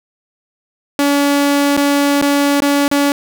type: tone with dropouts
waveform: sawtooth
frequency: 284.5 Hz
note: C#4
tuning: 45 cents sharp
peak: -7 dBFS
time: 0.99-3.12 s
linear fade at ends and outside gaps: 1 ms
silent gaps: 1.768-1.775 / 2.215-2.223 / 2.604-2.621 / 2.88-2.914 s
effects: none